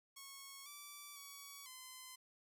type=tone with pitch steps; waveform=5% pulse; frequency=1099 / 1160 / 1128 / 1028 Hz; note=C#6 / D6 / C#6 / C6; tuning=-15 / -22 / +30 / -31 cents; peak=-40 dBFS; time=0.16-2.16 s; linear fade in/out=10 ms; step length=500 ms; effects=none